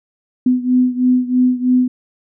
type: beating tone pair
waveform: sine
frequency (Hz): 250.6 / 253.7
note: B3 / B3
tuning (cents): +25 / +47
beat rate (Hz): 3.1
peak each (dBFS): -13 / -16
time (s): 0.46-1.88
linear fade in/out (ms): 5
effects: none